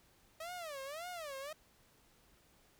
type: tone with vibrato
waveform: sawtooth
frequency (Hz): 622.3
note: D#5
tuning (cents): 0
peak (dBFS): -39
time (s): 0.4-1.53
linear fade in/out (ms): 5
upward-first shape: sine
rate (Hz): 1.8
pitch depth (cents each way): 260
effects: pink hiss -68 dBFS RMS until 2.79 s